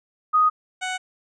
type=tone pair in turn; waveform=sine / 15% pulse; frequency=1246 / 742.7 Hz; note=D#6 / F#5; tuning=+2 / +6 cents; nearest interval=major sixth; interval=896 cents; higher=first; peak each=-14 / -19 dBFS; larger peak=first; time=0.33-0.5 / 0.81-0.98 s; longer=neither; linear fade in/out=20 ms; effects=resampled to 22050 Hz